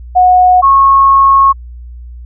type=tone pair in turn; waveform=sine; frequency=730 / 1093.8 Hz; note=F#5 / C#6; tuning=-24 / -23 cents; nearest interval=perfect fifth; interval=701 cents; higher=second; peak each=-3 dBFS; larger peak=neither; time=0.15-0.62 / 0.62-1.53 s; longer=second; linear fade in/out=20 ms; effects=added 60 Hz sine -26 dBFS peak until 2.25 s